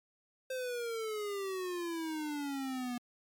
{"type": "exponential sweep", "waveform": "square", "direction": "down", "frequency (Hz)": [523.3, 240.8], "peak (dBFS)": -36, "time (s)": [0.5, 2.98], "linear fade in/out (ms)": 5, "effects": ["MP3 96 kbps"]}